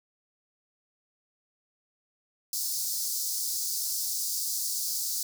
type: high-pass noise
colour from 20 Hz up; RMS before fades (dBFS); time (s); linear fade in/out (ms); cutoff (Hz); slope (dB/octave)
pink; -31; 2.53-5.23; 2; 4600; 48
effects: none